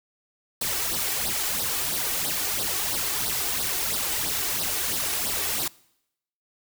white noise with flanger, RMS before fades -27 dBFS, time 0.61-5.68 s, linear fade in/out 5 ms, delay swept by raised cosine 0.21 to 2.71 ms, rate 3 Hz, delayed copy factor +0.7, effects noise-tail reverb RT60 0.8 s tail -23 dB re dry

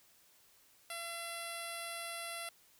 10% pulse tone with low-pass filter, 678 Hz, E5, 49 cents sharp, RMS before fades -43 dBFS, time 0.9-2.49 s, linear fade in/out 2 ms, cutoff 11000 Hz, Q 2.5, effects white hiss -66 dBFS RMS until 2.79 s

